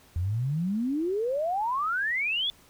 sine exponential sweep, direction up, 82 to 3521 Hz, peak -25 dBFS, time 0.16-2.5 s, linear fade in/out 0 ms, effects pink hiss -57 dBFS RMS until 2.69 s

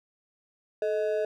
triangle ring-modulated tone, 530 Hz, C5, 22 cents sharp, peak -20 dBFS, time 0.82-1.25 s, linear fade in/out 2 ms, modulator 97 Hz, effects none

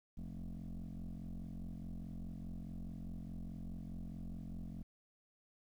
sine tone with frequency modulation, 110.3 Hz, A2, 5 cents sharp, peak -40 dBFS, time 0.17-4.83 s, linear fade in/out 10 ms, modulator 44.8 Hz, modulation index 2.9, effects tanh soft clip ceiling -42 dBFS + 12-bit

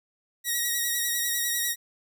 5% pulse tone with vibrato, 1898 Hz, A#6, 31 cents sharp, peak -15 dBFS, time 0.44-1.76 s, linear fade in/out 50 ms, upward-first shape sine, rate 10 Hz, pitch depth 31 cents each way, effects none

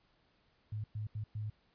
sine tone bursts at uneven times, 106.6 Hz, G#2, 46 cents sharp, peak -36 dBFS, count 4, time 0.72-0.84 / 0.95-1.07 / 1.15-1.24 / 1.35-1.5 s, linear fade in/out 5 ms, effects pink hiss -72 dBFS RMS until 1.74 s + resampled to 11025 Hz

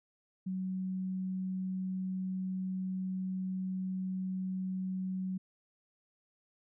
sine tone, 187.1 Hz, F#3, 20 cents sharp, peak -33 dBFS, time 0.46-5.38 s, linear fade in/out 10 ms, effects none

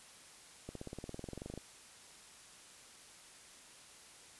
accelerating click train, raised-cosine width 2 ms, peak -30 dBFS, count 19, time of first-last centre 0.69-1.576 s, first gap 63 ms, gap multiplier 0.97, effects white hiss -57 dBFS RMS until 4.39 s + resampled to 24000 Hz

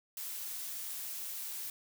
blue noise, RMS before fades -41 dBFS, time 0.17-1.7 s, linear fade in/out 2 ms, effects none

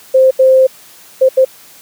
sine tone bursts at uneven times, 523.3 Hz, C5, in tune, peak -4 dBFS, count 4, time 0.14-0.31 / 0.39-0.67 / 1.21-1.29 / 1.37-1.45 s, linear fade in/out 10 ms, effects white hiss -40 dBFS RMS until 1.81 s + high-pass 100 Hz 12 dB/octave

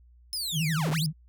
sawtooth linear two-way sweep, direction down then up, 5274 to 92.5 to 5274 Hz, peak -27 dBFS, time 0.33-1.06 s, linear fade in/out 0 ms, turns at 0.91 s
sine tone with vibrato, 157.5 Hz, D#3, 21 cents sharp, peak -25 dBFS, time 0.52-1.13 s, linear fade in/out 50 ms, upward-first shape square, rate 12 Hz, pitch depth 71 cents each way
effects added 60 Hz sine -53 dBFS peak until 1.28 s

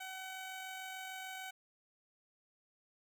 15% pulse tone with amplitude modulation, 756 Hz, F#5, 37 cents sharp, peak -36 dBFS, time 0-1.51 s, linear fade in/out 10 ms, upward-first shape sine, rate 46.7 Hz, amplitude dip 25%, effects none

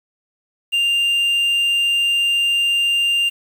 triangle tone with quantisation, 2794 Hz, F7, in tune, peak -13 dBFS, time 0.72-3.3 s, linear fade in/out 20 ms, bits 7, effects none

